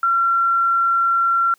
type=tone; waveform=sine; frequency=1365 Hz; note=F6; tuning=40 cents flat; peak=-14 dBFS; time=0.03-1.54 s; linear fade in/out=2 ms; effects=white hiss -59 dBFS RMS until 1.58 s